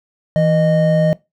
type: tone pair together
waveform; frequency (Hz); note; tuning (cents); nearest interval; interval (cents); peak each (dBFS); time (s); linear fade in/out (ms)
triangle; 163.2 / 615.7; E3 / D#5; -17 / -18; octave + major seventh; 2299; -12; 0.36-1.13; 0
effects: noise-tail reverb RT60 0.2 s tail -20 dB re dry